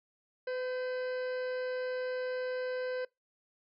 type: harmonic tone with a mistuned harmonic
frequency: 506 Hz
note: B4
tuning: 42 cents sharp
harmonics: 1 / 2 / 3 / 4 / 5 / 6 / 8 / 9 / 10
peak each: -33 / -51 / -43 / -52 / -56 / -59 / -57 / -61 / -59 dBFS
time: 0.47-3.05 s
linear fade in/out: 5 ms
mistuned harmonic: 3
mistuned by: +34 cents
effects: noise-tail reverb RT60 0.2 s tail -24 dB re dry